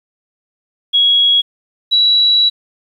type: tone pair in turn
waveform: sine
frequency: 3323 / 3914 Hz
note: G#7 / B7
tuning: 0 / -16 cents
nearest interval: minor third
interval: 284 cents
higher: second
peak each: -8 dBFS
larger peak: neither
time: 0.93-1.42 / 1.91-2.5 s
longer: second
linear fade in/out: 20 ms
effects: 8-bit